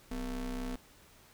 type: ring-modulated tone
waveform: square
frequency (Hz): 110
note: A2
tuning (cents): 0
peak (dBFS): -33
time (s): 0.11-0.76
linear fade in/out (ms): 5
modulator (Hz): 142
effects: pink hiss -60 dBFS RMS until 1.33 s